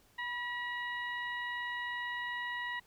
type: harmonic tone with a mistuned harmonic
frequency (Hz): 961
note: B5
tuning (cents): -48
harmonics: 1 / 2 / 3 / 4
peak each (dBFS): -41 / -37 / -48 / -51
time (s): 0.18-2.8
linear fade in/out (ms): 10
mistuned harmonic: 1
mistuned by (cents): +33
effects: pink hiss -66 dBFS RMS until 2.86 s